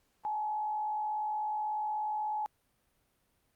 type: tone with frequency modulation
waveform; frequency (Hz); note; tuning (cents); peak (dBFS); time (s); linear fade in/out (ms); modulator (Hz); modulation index
sine; 851; G#5; +42; -31; 0.25-2.46; 0; 56.5; 0.41
effects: pink hiss -74 dBFS RMS until 3.55 s + Opus 48 kbps